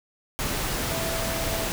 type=tone in noise; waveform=sine; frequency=659.3 Hz; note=E5; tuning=in tune; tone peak=-32 dBFS; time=0.91-1.67 s; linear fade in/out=0 ms; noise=pink; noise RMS=-28 dBFS; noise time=0.39-1.72 s; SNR=-7 dB; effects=none